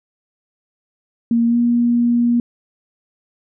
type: tone with pitch glide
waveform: sine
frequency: 233.1 to 238.3 Hz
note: A#3 to A#3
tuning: 0 to +38 cents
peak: -12 dBFS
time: 1.31-2.4 s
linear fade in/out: 2 ms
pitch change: +38 cents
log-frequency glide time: 1.47-1.57 s
effects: none